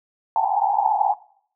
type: band-pass noise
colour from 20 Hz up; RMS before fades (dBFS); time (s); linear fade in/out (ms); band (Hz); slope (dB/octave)
pink; -20; 0.36-1.14; 2; 770 to 880; 96
effects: noise-tail reverb RT60 0.6 s tail -20 dB re dry